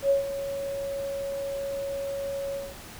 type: tone with ADSR envelope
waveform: sine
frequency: 554.4 Hz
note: C#5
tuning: in tune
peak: -17 dBFS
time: 0.02-2.76 s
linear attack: 80 ms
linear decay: 130 ms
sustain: -12 dB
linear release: 210 ms
effects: pink hiss -44 dBFS RMS until 2.99 s